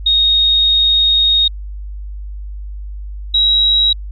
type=tone pair in turn; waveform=sine; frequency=3729 / 3852 Hz; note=A#7 / B7; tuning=0 / -44 cents; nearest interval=minor second; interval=56 cents; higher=second; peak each=-9 dBFS; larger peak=neither; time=0.06-1.48 / 3.34-3.93 s; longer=first; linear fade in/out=5 ms; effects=added 50 Hz sine -24 dBFS peak until 4.11 s